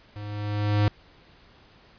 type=tone with level ramp; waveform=square; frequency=104 Hz; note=G#2; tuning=3 cents sharp; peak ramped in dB=-36 to -18 dBFS; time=0.16-0.88 s; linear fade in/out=0 ms; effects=pink hiss -55 dBFS RMS until 1.98 s + resampled to 11025 Hz